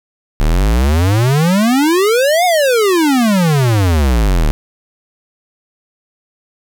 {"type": "exponential two-way sweep", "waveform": "square", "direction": "up then down", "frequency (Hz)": [35.02, 740, 35.02], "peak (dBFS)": -10, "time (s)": [0.4, 4.51], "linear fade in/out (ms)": 0, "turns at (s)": 2.45, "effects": []}